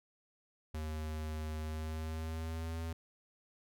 square tone with pitch glide, 77.78 to 81.98 Hz, D#2 to E2, 0 to -9 cents, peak -38 dBFS, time 0.74-2.93 s, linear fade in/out 5 ms, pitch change +91 cents, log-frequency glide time 1.61-2.78 s, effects none

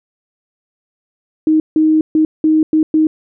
sine tone bursts at uneven times, 312.8 Hz, D#4, 9 cents sharp, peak -8 dBFS, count 6, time 1.47-1.6 / 1.76-2.01 / 2.15-2.25 / 2.44-2.63 / 2.73-2.83 / 2.94-3.07 s, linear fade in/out 2 ms, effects none

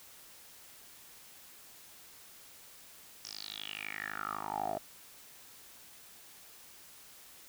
10% pulse tone with band-pass filter sweep, 52 Hz, G#1, 3 cents sharp, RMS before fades -40 dBFS, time 3.25-4.78 s, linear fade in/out 0 ms, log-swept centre 5600 to 620 Hz, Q 7.8, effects white hiss -55 dBFS RMS until 7.48 s

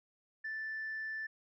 sine tone, 1761 Hz, A6, 1 cent sharp, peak -36 dBFS, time 0.44-1.27 s, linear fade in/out 10 ms, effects tanh soft clip ceiling -34 dBFS

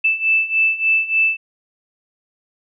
sine beating tone pair, 2637 / 2640.4 Hz, E7 / E7, 0 / +2 cents, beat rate 3.4 Hz, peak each -19 / -16 dBFS, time 0.04-1.37 s, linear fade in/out 10 ms, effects none

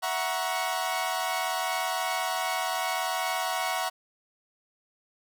sawtooth chord, F# dominant seventh, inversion third, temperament equal with one note detuned, 659.3 / 740 / 947 / 1108.7 Hz, E5 / F#5 / A#5 / C#6, 0 / 0 / +27 / 0 cents, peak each -31 / -27 / -30 / -30 dBFS, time 0.02-3.9 s, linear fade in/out 20 ms, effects none

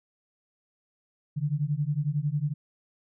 sine beating tone pair, 141.9 / 152.9 Hz, C#3 / D#3, +41 / -30 cents, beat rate 11 Hz, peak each -28 / -28 dBFS, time 1.36-2.54 s, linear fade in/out 20 ms, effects none

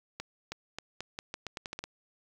accelerating click train, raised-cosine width 0.2 ms, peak -20 dBFS, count 12, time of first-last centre 0.2-1.84 s, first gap 320 ms, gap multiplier 0.83, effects 9-bit

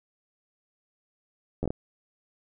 slowing click train, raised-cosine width 2 ms, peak -16 dBFS, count 5, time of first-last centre 1.63-1.705 s, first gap 11 ms, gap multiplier 1.37, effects none

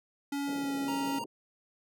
square tone with pitch glide, 282.1 to 276.9 Hz, C#4 to C#4, +30 to -2 cents, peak -32 dBFS, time 0.32-1.19 s, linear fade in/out 5 ms, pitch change -32 cents, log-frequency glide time 0.49-0.76 s
white band-pass noise, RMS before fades -44 dBFS, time 0.47-1.26 s, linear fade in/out 10 ms, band 130 to 600 Hz, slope 48 dB/octave
square tone, 932.3 Hz, A#5, in tune, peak -36 dBFS, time 0.88-1.24 s, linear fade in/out 2 ms
effects none

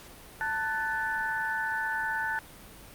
sine tone cluster, 887 / 1492 / 1752 Hz, A5 / F#6 / A6, +14 / +14 / -8 cents, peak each -33 / -31 / -33 dBFS, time 0.41-2.39 s, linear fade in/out 0 ms, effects pink hiss -49 dBFS RMS until 2.94 s + Opus 48 kbps

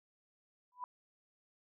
sine tone with exponential growth, 991 Hz, B5, 6 cents sharp, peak -35 dBFS, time 0.72-0.84 s, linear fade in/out 1 ms, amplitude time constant 24 ms, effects none

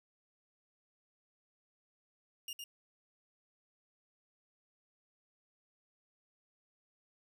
sawtooth tone with echo, 2832 Hz, F7, 23 cents sharp, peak -37 dBFS, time 2.48-2.53 s, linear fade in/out 2 ms, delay 110 ms, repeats 1, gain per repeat -3 dB, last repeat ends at 2.64 s, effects none

